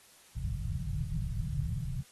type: low-pass noise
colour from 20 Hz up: white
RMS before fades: -34 dBFS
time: 0.35-2.03 s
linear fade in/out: 20 ms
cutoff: 170 Hz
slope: 96 dB/octave
effects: white hiss -59 dBFS RMS until 2.11 s + AAC 32 kbps